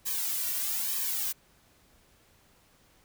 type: noise with flanger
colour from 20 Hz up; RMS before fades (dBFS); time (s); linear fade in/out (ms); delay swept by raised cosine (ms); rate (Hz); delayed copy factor
blue; -31; 0.05-1.33; 20; 1.4 to 2.39; 1.1; -0.8
effects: pink hiss -63 dBFS RMS until 3.04 s